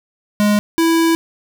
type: tone pair in turn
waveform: square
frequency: 207.7 / 329.7 Hz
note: G#3 / E4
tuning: 0 / 0 cents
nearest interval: minor sixth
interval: 800 cents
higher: second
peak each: -12 dBFS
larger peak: neither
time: 0.4-0.59 / 0.78-1.15 s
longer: second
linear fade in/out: 0 ms
effects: none